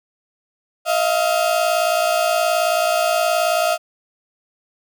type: tone pair together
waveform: 35% pulse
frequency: 635 / 693.8 Hz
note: D#5 / F5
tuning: +35 / -12 cents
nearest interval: major second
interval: 153 cents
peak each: -17 dBFS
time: 0.85-3.78 s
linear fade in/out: 50 ms
effects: none

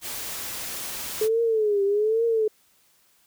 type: noise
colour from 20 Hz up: white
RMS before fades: -33 dBFS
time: 0.01-1.29 s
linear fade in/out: 50 ms
type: tone with vibrato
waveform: sine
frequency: 428.4 Hz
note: A4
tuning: 46 cents flat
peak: -19 dBFS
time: 1.21-2.48 s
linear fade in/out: 5 ms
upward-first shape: triangle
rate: 1.2 Hz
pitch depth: 150 cents each way
effects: white hiss -62 dBFS RMS until 3.26 s

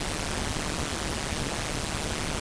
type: noise with amplitude modulation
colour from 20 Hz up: pink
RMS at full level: -26 dBFS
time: 0-2.4 s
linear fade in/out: 5 ms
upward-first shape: sine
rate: 150 Hz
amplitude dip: 95%
effects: resampled to 22050 Hz

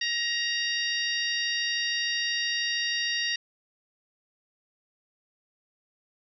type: harmonic tone with a mistuned harmonic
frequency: 933 Hz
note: A#5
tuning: 1 cent sharp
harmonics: 2 / 3 / 4 / 5 / 6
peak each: -30 / -32 / -33 / -34 / -35 dBFS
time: 0.01-3.36 s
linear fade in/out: 5 ms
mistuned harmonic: 2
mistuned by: +21 cents
effects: none

